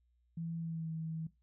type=tone with pitch glide; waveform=sine; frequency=165.9 to 160.81 Hz; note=E3 to E3; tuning=+11 to -43 cents; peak=-37 dBFS; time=0.37-1.27 s; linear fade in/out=5 ms; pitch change=-54 cents; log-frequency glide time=0.58-0.9 s; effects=noise-tail reverb RT60 0.2 s tail -17 dB re dry + added 60 Hz sine -70 dBFS peak until 1.42 s